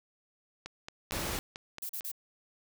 click train, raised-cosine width 0.2 ms, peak -23 dBFS, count 7, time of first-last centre 0.66-2.008 s, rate 4.45 Hz
pink noise, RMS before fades -35 dBFS, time 1.12-1.39 s, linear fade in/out 0 ms
violet noise bursts, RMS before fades -38 dBFS, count 3, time 1.82-2.117 s, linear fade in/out 5 ms, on 73 ms, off 39 ms
effects none

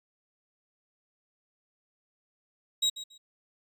35% pulse tone with echo, 3821 Hz, A#7, 42 cents sharp, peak -21 dBFS, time 2.82-2.9 s, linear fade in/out 10 ms, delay 140 ms, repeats 2, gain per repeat -14 dB, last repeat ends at 3.18 s, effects resampled to 32000 Hz

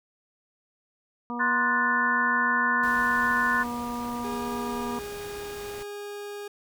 harmonic tone, 240 Hz, B3, 49 cents flat, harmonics 1 / 2 / 3 / 4 / 5, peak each -32 / -41 / -41 / -35 / -38 dBFS, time 1.3-4.99 s, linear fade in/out 0 ms
sine chord, F# diminished, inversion second, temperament equal with one note detuned, 1046.5 / 1469.8 / 1760 Hz, C6 / F#6 / A6, 0 / -12 / 0 cents, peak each -26 dBFS, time 1.39-3.64 s, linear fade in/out 20 ms
pink noise, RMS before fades -43 dBFS, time 2.83-5.83 s, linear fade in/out 5 ms
40% pulse tone, 410 Hz, G#4, 22 cents flat, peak -34 dBFS, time 4.24-6.48 s, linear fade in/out 5 ms
effects none

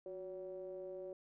triangle ring-modulated tone, 98.6 Hz, G2, 11 cents sharp, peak -39 dBFS, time 0.06-1.13 s, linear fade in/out 0 ms, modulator 466 Hz, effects none

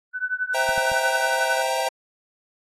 sine tone with tremolo, 1500 Hz, F#6, 23 cents sharp, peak -19 dBFS, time 0.13-1.63 s, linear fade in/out 50 ms, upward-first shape triangle, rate 11 Hz, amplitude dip 100%
square chord, C dominant seventh, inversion none, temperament equal with one note detuned, 523.3 / 655.1 / 784 / 932.3 Hz, C5 / E5 / G5 / Bb5, 0 / -11 / 0 / 0 cents, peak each -28 dBFS, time 0.54-1.89 s, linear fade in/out 10 ms
clicks, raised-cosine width 5 ms, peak -27 dBFS, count 3, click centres 0.691 / 0.779 / 0.917 s
effects AAC 32 kbps

